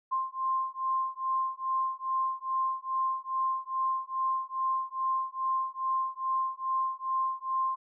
sine beating tone pair, 1051 / 1053.4 Hz, C6 / C6, +7 / +11 cents, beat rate 2.4 Hz, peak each -31 dBFS, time 0.11-7.76 s, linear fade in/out 20 ms, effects none

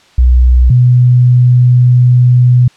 sine tone pair in turn, 62 / 124 Hz, B1 / B2, +7 / +7 cents, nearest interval octave, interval 1200 cents, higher second, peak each -3 dBFS, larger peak neither, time 0.18-0.7 / 0.7-2.68 s, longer second, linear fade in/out 5 ms, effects white hiss -45 dBFS RMS until 2.76 s + low-pass 5000 Hz 12 dB/octave

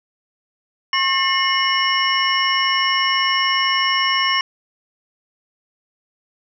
sine tone cluster, 1080 / 1801 / 2148 / 2935 / 5450 Hz, C#6 / A6 / C7 / F#7 / F8, -45 / +40 / +45 / -15 / -43 cents, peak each -20 / -24 / -22 / -21 / -24 dBFS, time 0.93-4.41 s, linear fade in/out 2 ms, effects none

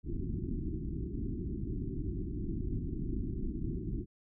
pink low-pass noise, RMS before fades -36 dBFS, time 0.03-4.06 s, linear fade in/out 50 ms, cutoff 380 Hz, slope 96 dB/octave, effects none

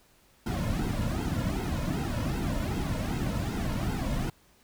brown noise with flanger, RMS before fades -30 dBFS, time 0.46-4.3 s, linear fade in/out 5 ms, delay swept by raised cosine 1.7 to 2.6 ms, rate 2.6 Hz, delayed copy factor -0.85, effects pink hiss -62 dBFS RMS until 4.63 s

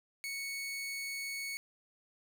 sawtooth tone, 2217 Hz, C#7, in tune, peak -34 dBFS, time 0.24-1.57 s, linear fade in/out 0 ms, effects none

